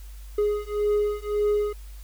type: beating tone pair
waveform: triangle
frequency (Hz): 415.6 / 417.4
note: G#4 / G#4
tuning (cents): +1 / +9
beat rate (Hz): 1.8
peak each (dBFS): -23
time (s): 0.38-1.73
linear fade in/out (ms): 5
effects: added 50 Hz sine -38 dBFS peak until 2.03 s + white hiss -54 dBFS RMS until 2.03 s